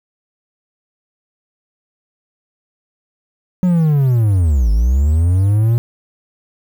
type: linear two-way sweep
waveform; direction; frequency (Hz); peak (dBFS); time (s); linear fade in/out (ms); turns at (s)
triangle; down then up; 185 to 51 to 119.6; -8; 3.63-5.78; 0; 4.71
effects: 7-bit